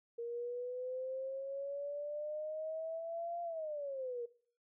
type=exponential two-way sweep; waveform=sine; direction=up then down; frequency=466.2 to 693 to 466.2 Hz; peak=-38 dBFS; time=0.18-4.26 s; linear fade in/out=10 ms; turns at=3.42 s; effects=noise-tail reverb RT60 0.5 s tail -20 dB re dry